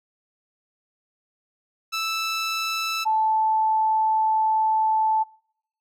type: tone pair in turn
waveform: 15% pulse / sine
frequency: 1318.5 / 875.4 Hz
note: E6 / A5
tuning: 0 / -9 cents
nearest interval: perfect fifth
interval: 709 cents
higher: first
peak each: -18 dBFS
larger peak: neither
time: 1.92-3.05 / 3.05-5.24 s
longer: second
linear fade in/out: 20 ms
effects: noise-tail reverb RT60 0.7 s tail -26 dB re dry + low-pass 11000 Hz 12 dB/octave